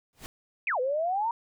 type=noise with exponential growth; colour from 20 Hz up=pink; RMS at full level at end=-37 dBFS; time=0.13-0.26 s; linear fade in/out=0 ms; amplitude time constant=28 ms
type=exponential two-way sweep; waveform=sine; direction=down then up; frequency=2637 to 490.3 to 956 Hz; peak=-25 dBFS; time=0.67-1.31 s; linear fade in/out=2 ms; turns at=0.8 s
effects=none